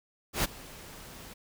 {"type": "noise with ADSR envelope", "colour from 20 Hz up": "pink", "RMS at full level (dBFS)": -26, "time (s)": [0.33, 1.34], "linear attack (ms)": 110, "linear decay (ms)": 21, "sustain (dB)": -21, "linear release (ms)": 12, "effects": []}